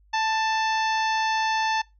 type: harmonic tone with a mistuned harmonic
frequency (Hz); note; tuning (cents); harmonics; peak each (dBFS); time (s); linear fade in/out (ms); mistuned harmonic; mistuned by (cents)
880; A5; 0; 1 / 2 / 3 / 4 / 5 / 6 / 7; -23 / -29 / -33 / -35 / -37 / -39 / -40; 0.13-1.82; 10; 2; +15
effects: noise-tail reverb RT60 0.2 s tail -22 dB re dry + added 50 Hz sine -55 dBFS peak until 1.99 s